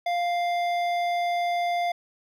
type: tone with hard clipping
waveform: triangle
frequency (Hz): 698.5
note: F5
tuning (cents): 0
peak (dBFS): -25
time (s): 0.06-1.92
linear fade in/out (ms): 5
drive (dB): 15
effects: none